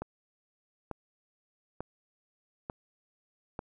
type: click train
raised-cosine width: 1 ms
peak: -22 dBFS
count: 5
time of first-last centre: 0.02-3.591 s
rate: 1.12 Hz
effects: none